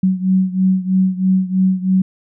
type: beating tone pair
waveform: sine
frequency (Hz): 186.6 / 189.7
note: F#3 / F#3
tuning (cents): +15 / +43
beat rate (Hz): 3.1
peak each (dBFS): -14 / -17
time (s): 0.03-2.02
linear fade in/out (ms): 5
effects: none